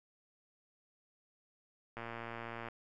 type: click train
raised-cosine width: 0.5 ms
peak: -28 dBFS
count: 84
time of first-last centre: 1.97-2.686 s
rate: 116 Hz
effects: none